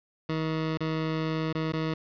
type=tone with dropouts; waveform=20% pulse; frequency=158.8 Hz; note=D#3; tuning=36 cents sharp; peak=-22 dBFS; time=0.29-1.94 s; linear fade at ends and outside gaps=5 ms; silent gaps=0.775-0.805 / 1.528-1.55 / 1.722-1.734 s; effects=resampled to 11025 Hz + 8-bit